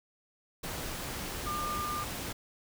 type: tone in noise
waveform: sine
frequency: 1200 Hz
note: D6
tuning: 37 cents sharp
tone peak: -33 dBFS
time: 1.46-2.04 s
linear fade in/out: 10 ms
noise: pink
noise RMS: -38 dBFS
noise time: 0.63-2.33 s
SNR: +2 dB
effects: none